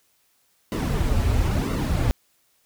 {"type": "noise with flanger", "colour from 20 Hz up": "brown", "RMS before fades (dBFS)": -22, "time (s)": [0.72, 2.11], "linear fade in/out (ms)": 0, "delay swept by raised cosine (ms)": [1.2, 6.5], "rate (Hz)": 1, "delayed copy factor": -0.7, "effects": ["white hiss -65 dBFS RMS until 2.65 s"]}